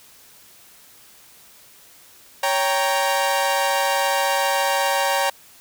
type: chord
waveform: sawtooth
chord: G diminished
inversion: second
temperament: equal with one note detuned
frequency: 557.9 / 784 / 932.3 Hz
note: Db5 / G5 / Bb5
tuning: +11 / 0 / 0 cents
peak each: -19 dBFS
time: 2.43-5.3 s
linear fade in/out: 5 ms
effects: white hiss -49 dBFS RMS until 5.6 s